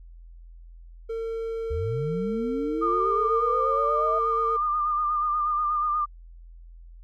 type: tone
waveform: triangle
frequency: 453.4 Hz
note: A#4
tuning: 48 cents flat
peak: -26 dBFS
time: 1.09-4.57 s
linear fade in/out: 10 ms
type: linear sweep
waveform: sine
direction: up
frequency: 66 to 651 Hz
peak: -27 dBFS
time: 1.7-4.19 s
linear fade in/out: 10 ms
type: tone with vibrato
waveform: sine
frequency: 1207 Hz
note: D6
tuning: 47 cents sharp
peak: -22 dBFS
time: 2.81-6.06 s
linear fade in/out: 20 ms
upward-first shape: sine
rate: 8.3 Hz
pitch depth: 38 cents each way
effects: added 42 Hz sine -43 dBFS peak until 7.03 s